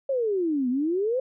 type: exponential two-way sweep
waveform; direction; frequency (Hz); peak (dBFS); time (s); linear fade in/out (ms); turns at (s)
sine; down then up; 560 to 241.8 to 534; -22; 0.09-1.2; 5; 0.69
effects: none